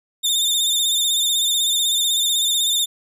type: tone with vibrato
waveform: sawtooth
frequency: 3615 Hz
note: A7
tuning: 46 cents sharp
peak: -14 dBFS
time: 0.23-2.86 s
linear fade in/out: 20 ms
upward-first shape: sine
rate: 16 Hz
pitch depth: 52 cents each way
effects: none